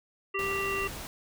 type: harmonic tone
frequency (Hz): 392.5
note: G4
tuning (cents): +2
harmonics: 1 / 3 / 5 / 7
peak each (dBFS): -33 / -34 / -37 / -33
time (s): 0.34-0.88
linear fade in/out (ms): 10
type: noise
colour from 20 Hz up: pink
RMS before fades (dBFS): -40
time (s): 0.39-1.07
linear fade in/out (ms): 0
effects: none